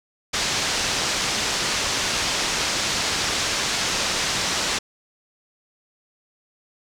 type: low-pass noise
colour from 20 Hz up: white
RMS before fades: -24 dBFS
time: 0.33-4.79 s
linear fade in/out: 10 ms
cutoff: 6600 Hz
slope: 24 dB/octave
effects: none